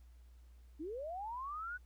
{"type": "linear sweep", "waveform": "sine", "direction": "up", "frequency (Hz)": [282.4, 1503], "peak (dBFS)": -40, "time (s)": [0.79, 1.78], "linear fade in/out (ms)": 20, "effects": ["added 60 Hz sine -56 dBFS peak until 1.85 s", "pink hiss -75 dBFS RMS until 1.85 s"]}